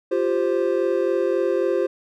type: chord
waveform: triangle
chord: F suspended second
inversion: none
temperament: just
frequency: 349.2 / 392.9 / 523.8 Hz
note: F4 / G4 / C5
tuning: 0 / +4 / +2 cents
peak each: -21 dBFS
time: 0.11-1.87 s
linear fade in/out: 10 ms
effects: none